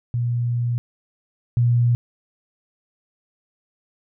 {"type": "tone pair in turn", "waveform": "sine", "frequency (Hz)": [120, 120], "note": ["B2", "B2"], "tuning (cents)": [-49, -49], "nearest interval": "unison", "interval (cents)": 0, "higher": "neither", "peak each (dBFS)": [-19, -14], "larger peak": "second", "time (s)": [[0.14, 0.78], [1.57, 1.95]], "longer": "first", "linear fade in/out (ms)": 0, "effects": []}